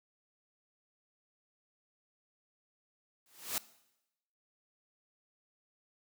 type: noise with exponential growth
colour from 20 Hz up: white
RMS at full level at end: -31 dBFS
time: 3.26-3.58 s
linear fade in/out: 1 ms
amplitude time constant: 68 ms
effects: noise-tail reverb RT60 0.9 s tail -19 dB re dry + high-pass 150 Hz 12 dB/octave